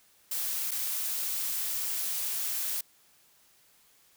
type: noise with dropouts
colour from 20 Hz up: blue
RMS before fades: -32 dBFS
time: 0.31-2.81 s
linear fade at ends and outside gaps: 5 ms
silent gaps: 0.71-0.715 s
effects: white hiss -63 dBFS RMS until 4.16 s